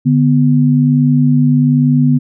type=tone pair together; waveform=sine; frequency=146.83 / 248 Hz; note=D3 / B3; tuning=0 / +7 cents; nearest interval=major sixth; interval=907 cents; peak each=-10 dBFS; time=0.05-2.19 s; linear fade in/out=20 ms; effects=none